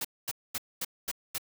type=noise bursts; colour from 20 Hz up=white; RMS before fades=-33 dBFS; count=6; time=0.01-1.382 s; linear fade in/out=5 ms; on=37 ms; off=230 ms; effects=none